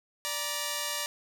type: tone pair together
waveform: 5% pulse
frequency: 586 / 945.8 Hz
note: D5 / A#5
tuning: -4 / +25 cents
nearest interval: minor sixth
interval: 829 cents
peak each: -22 dBFS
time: 0.25-1.06 s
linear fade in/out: 0 ms
effects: none